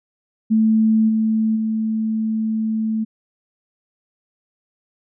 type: tone with level steps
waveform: sine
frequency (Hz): 220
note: A3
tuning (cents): 0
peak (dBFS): -12 / -15 / -18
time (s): 0.5-3.05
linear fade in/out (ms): 20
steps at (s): 1.08 / 1.55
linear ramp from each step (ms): 20
effects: none